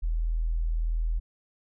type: tone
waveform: sine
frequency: 40.8 Hz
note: E1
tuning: 17 cents flat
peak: -24 dBFS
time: 0.02-1.2 s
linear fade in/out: 20 ms
effects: none